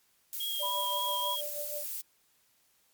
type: noise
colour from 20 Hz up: violet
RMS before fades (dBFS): -37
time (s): 0.33-2.01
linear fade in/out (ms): 0
type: tone with vibrato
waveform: sine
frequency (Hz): 3257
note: G#7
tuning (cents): -34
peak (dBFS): -33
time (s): 0.4-1.41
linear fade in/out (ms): 5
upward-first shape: triangle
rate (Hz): 3.5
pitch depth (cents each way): 21
type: tone with tremolo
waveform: sine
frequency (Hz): 587.3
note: D5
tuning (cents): 0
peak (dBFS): -36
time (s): 0.59-1.85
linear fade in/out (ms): 20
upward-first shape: sine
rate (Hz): 6.2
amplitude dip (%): 75
type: tone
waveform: sine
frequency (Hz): 987.8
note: B5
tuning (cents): 0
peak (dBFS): -32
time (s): 0.62-1.36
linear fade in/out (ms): 20
effects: white hiss -69 dBFS RMS until 2.93 s + MP3 96 kbps